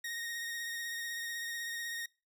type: tone with vibrato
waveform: sawtooth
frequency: 1864.7 Hz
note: A#6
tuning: in tune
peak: -34 dBFS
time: 0.04-2.06 s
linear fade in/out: 5 ms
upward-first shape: sine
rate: 16 Hz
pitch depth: 23 cents each way
effects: noise-tail reverb RT60 0.3 s tail -24 dB re dry